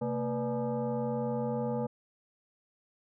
sine tone with frequency modulation, 130.81 Hz, C3, in tune, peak -29 dBFS, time 0.01-1.87 s, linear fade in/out 10 ms, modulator 359 Hz, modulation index 1.7, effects none

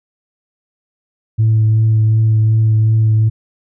sine tone with vibrato, 110 Hz, A2, in tune, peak -7 dBFS, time 1.38-3.3 s, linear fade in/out 20 ms, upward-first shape triangle, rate 2.7 Hz, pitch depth 17 cents each way, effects tanh soft clip ceiling -6 dBFS

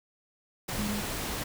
sine tone in noise, 207.5 Hz, G#3, 1 cent flat, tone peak -31 dBFS, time 0.78-1.01 s, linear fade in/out 10 ms, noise pink, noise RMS -34 dBFS, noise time 0.68-1.44 s, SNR 0 dB, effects none

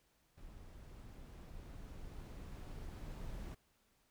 brown noise with level ramp, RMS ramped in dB -55 to -45 dBFS, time 0.37-3.55 s, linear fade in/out 10 ms, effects pink hiss -75 dBFS RMS until 4.1 s

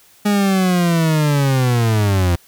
40% pulse linear sweep, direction down, 208.3 to 84.7 Hz, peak -12 dBFS, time 0.25-2.36 s, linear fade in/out 10 ms, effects white hiss -50 dBFS RMS until 2.47 s

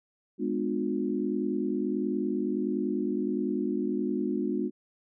sine chord, G# diminished seventh, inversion none, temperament just, 207.7 / 249.2 / 299 / 358.8 Hz, G#3 / B3 / D4 / F4, 0 / +16 / +31 / +47 cents, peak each -32 dBFS, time 0.38-4.71 s, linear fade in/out 50 ms, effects none

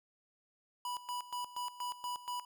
square tone with tremolo, 982 Hz, B5, 10 cents flat, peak -37 dBFS, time 0.85-2.45 s, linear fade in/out 2 ms, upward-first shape square, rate 4.2 Hz, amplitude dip 80%, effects none

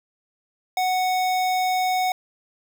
square tone with notch filter, 740 Hz, F#5, in tune, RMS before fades -22 dBFS, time 0.77-2.12 s, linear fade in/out 2 ms, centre 10000 Hz, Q 1.8, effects none

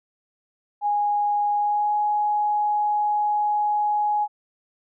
sine tone with pitch glide, 826 to 836.1 Hz, G#5 to G#5, -10 to +11 cents, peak -19 dBFS, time 0.81-4.28 s, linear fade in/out 50 ms, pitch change +21 cents, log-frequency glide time 1.55-1.94 s, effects none

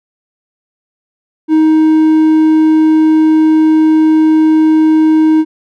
triangle tone, 314 Hz, D#4, 16 cents sharp, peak -3 dBFS, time 1.48-5.45 s, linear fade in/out 50 ms, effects none

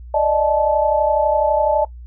sine tone cluster, 590 / 622 / 869 Hz, D5 / D#5 / A5, +8 / -1 / -22 cents, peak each -18 dBFS, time 0.14-1.85 s, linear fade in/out 5 ms, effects noise-tail reverb RT60 0.1 s tail -20 dB re dry + added 60 Hz sine -33 dBFS peak until 2.06 s

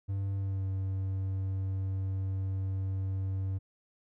triangle tone with pitch glide, 98 to 95.76 Hz, G2 to G2, 0 to -40 cents, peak -28 dBFS, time 0.08-3.59 s, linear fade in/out 20 ms, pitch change -40 cents, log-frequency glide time 0.37-0.65 s, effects none

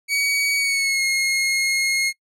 sawtooth tone with pitch glide, 2259 to 2153 Hz, C#7 to C7, +32 to +49 cents, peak -15 dBFS, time 0.08-2.13 s, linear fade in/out 50 ms, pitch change -83 cents, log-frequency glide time 0.57-1.03 s, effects noise-tail reverb RT60 0.1 s tail -22 dB re dry + low-pass 11000 Hz 12 dB/octave

